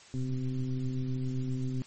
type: tone with frequency modulation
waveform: sine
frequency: 130.81 Hz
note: C3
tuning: in tune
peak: -29 dBFS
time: 0.14-1.82 s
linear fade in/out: 0 ms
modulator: 127 Hz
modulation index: 1.1
effects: white hiss -54 dBFS RMS until 1.86 s + MP3 32 kbps